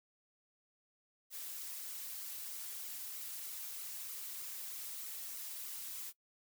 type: noise with flanger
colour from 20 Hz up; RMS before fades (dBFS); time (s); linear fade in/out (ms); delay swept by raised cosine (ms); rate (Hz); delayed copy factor
blue; -45; 1.3-6.13; 50; 1.1 to 6.2; 3.2; -0.95
effects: noise-tail reverb RT60 0.1 s tail -21 dB re dry